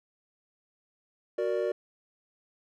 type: chord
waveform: triangle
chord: Gb augmented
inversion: none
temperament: equal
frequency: 370 / 466.2 / 587.3 Hz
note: Gb4 / Bb4 / D5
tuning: 0 / 0 / 0 cents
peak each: -29 dBFS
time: 1.38-1.72 s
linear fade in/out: 5 ms
effects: none